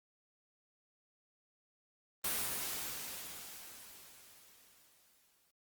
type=noise with exponential decay; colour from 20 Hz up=white; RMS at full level=-34 dBFS; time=2.24-5.51 s; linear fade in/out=5 ms; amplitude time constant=710 ms; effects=Opus 32 kbps